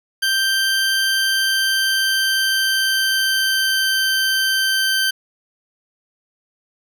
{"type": "tone with pitch glide", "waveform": "20% pulse", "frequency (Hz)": [1568, 1554.5], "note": ["G6", "G6"], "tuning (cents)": [0, -15], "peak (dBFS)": -11, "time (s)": [0.22, 5.11], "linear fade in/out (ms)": 10, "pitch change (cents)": -15, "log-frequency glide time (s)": [1.07, 4.04], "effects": ["8-bit"]}